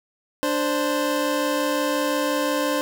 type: tone pair together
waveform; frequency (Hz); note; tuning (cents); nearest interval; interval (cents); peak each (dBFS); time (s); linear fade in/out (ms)
25% pulse; 294.5 / 523.3; D4 / C5; +5 / 0; minor seventh; 995; -20; 0.43-2.81; 0
effects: none